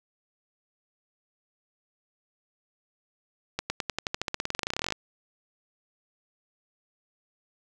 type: accelerating click train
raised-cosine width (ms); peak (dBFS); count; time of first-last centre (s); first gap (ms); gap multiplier
0.2; -11; 27; 3.59-4.923; 110; 0.93
effects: none